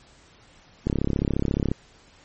click train, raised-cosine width 3 ms, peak -10 dBFS, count 30, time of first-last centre 0.87-1.715 s, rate 34.3 Hz, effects pink hiss -54 dBFS RMS until 2.24 s + MP3 32 kbps

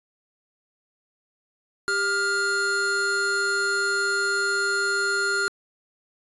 square tone pair together, 395.4 / 1411 Hz, G4 / F6, +15 / +17 cents, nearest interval octave + minor seventh, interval 2202 cents, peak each -30 / -23 dBFS, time 1.88-5.48 s, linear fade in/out 0 ms, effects resampled to 24000 Hz

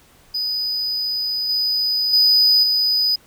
triangle tone with level steps, 4978 Hz, D#8, in tune, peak -19 / -16 / -10 / -14 dBFS, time 0.34-3.16 s, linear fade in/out 10 ms, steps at 1.49 / 2.13 / 2.63 s, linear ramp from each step 5 ms, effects pink hiss -52 dBFS RMS until 3.26 s

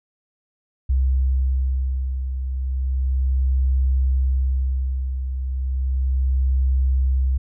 sine beating tone pair, 65.3 / 65.64 Hz, C2 / C2, -3 / +6 cents, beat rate 0.34 Hz, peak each -18 / -26 dBFS, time 0.89-7.38 s, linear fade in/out 10 ms, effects none

